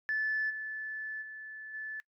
sine tone with level steps, 1741 Hz, A6, 19 cents flat, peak -28 / -36 / -42 / -37 dBFS, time 0.09-2 s, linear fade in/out 0 ms, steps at 0.49 / 1.21 / 1.73 s, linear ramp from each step 20 ms, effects noise-tail reverb RT60 0.1 s tail -20 dB re dry + tanh soft clip ceiling -24 dBFS

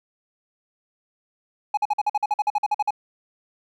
triangle tone bursts, 837 Hz, G#5, 13 cents sharp, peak -16 dBFS, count 15, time 1.74-2.907 s, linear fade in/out 5 ms, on 33 ms, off 48 ms, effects none

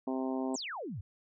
harmonic tone, 131.1 Hz, C3, 4 cents sharp, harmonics 2 / 3 / 4 / 5 / 6 / 7 / 8, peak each -33 / -39 / -44 / -41 / -44 / -45 / -50 dBFS, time 0.07-0.56 s, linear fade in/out 5 ms
sine exponential sweep, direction down, 8372 to 81.8 Hz, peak -37 dBFS, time 0.54-1.01 s, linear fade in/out 5 ms
effects none

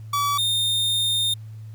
45% pulse tone pair in turn, 1146 / 3649 Hz, D6 / A#7, -43 / -38 cents, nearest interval octave + minor sixth, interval 2005 cents, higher second, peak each -20 dBFS, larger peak neither, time 0.13-0.38 / 0.38-1.34 s, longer second, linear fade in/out 5 ms, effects added 109 Hz sine -35 dBFS peak until 1.74 s + pink hiss -60 dBFS RMS until 1.74 s

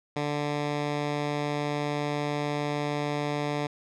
10% pulse tone, 146.83 Hz, D3, in tune, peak -19 dBFS, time 0.16-3.67 s, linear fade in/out 5 ms, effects low-pass 5000 Hz 12 dB/octave

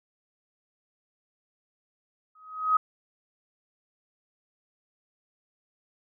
sine tone with exponential growth, 1263 Hz, D#6, 26 cents sharp, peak -16 dBFS, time 2.35-2.77 s, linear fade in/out 5 ms, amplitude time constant 91 ms, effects none

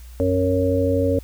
harmonic tone with a mistuned harmonic, 92.5 Hz, F#2, in tune, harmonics 1 / 3 / 5 / 6, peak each -22 / -22 / -22 / -22 dBFS, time 0.2-1.19 s, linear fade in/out 0 ms, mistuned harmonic 3, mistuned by -29 cents, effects added 60 Hz sine -37 dBFS peak until 1.23 s + white hiss -51 dBFS RMS until 1.23 s

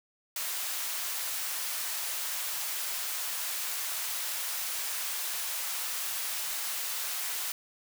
white high-pass noise, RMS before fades -34 dBFS, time 0.36-7.52 s, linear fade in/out 2 ms, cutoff 780 Hz, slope 12 dB/octave, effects none

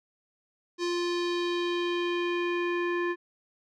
square tone with low-pass filter sweep, 349.2 Hz, F4, in tune, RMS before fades -29 dBFS, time 0.78-3.16 s, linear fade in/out 50 ms, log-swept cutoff 5300 to 1900 Hz, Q 2.3, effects none

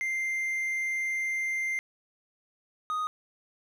triangle tone pair in turn, 2093 / 1244.5 Hz, C7 / D#6, 0 / 0 cents, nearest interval major sixth, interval 900 cents, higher first, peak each -26 dBFS, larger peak neither, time 0.01-1.79 / 2.9-3.07 s, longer first, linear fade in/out 0 ms, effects none

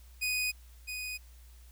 sawtooth tone with echo, 2489 Hz, D#7, in tune, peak -26 dBFS, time 0.21-0.52 s, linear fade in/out 20 ms, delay 660 ms, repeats 1, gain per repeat -7 dB, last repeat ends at 1.18 s, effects added 60 Hz sine -51 dBFS peak until 1.71 s + white hiss -63 dBFS RMS until 1.71 s

